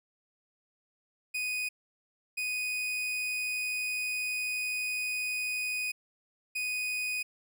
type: tone bursts at uneven times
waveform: 40% pulse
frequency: 2489 Hz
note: D#7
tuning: in tune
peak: -30 dBFS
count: 3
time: 1.34-1.69 / 2.37-5.92 / 6.55-7.23 s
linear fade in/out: 10 ms
effects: none